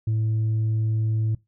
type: tone with tanh clipping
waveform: sine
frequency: 110 Hz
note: A2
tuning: in tune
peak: -21 dBFS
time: 0.07-1.35 s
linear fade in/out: 5 ms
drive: 2 dB
effects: noise-tail reverb RT60 0.2 s tail -21 dB re dry